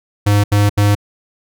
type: tone bursts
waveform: square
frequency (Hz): 102.6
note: G#2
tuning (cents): -21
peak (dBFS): -10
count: 3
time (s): 0.26-0.952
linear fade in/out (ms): 10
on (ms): 180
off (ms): 76
effects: none